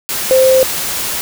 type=tone in noise; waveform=sine; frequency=522 Hz; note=C5; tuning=4 cents flat; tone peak=-6 dBFS; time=0.31-0.63 s; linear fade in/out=0 ms; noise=white; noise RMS=-19 dBFS; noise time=0.09-1.21 s; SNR=+10 dB; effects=none